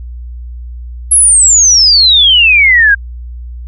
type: exponential sweep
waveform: sine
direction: down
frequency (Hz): 11180 to 1580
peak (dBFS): -3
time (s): 1.11-2.95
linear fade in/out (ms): 10
effects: added 60 Hz sine -22 dBFS peak until 3.67 s